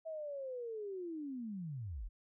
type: linear sweep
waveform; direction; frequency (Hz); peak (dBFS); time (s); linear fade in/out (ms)
sine; down; 653 to 32.7; -40; 0.05-2.09; 20
effects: none